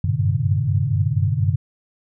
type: tone cluster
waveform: sine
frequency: 94.5 / 98.7 / 111.1 / 129.7 / 149 Hz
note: F#2 / G2 / A2 / C3 / D3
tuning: +37 / +12 / +17 / -15 / +25 cents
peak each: -23 dBFS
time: 0.04-1.56 s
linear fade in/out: 5 ms
effects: none